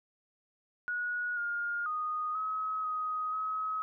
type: tone with pitch steps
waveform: sine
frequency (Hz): 1456 / 1416 / 1238 / 1277 / 1255 / 1276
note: F#6 / F6 / D#6 / D#6 / D#6 / D#6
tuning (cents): -28 / +23 / -9 / +45 / +15 / +43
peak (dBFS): -31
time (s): 0.88-3.82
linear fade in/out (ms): 0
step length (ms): 490
effects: none